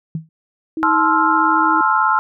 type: tone with exponential decay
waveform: sine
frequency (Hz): 160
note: D#3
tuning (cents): +49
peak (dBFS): -17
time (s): 0.15-0.29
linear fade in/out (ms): 2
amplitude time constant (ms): 30
type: tone with vibrato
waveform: sine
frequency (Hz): 318.8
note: D#4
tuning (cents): +42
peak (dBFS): -20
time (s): 0.77-1.81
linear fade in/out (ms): 2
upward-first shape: sine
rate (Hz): 14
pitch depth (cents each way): 11
type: chord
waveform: sine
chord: F major seventh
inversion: first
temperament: equal with one note detuned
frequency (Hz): 868.4 / 1046.5 / 1318.5 / 1396.9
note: A5 / C6 / E6 / F6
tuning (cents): -23 / 0 / 0 / 0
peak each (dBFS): -18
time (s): 0.83-2.19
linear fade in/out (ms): 0
effects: none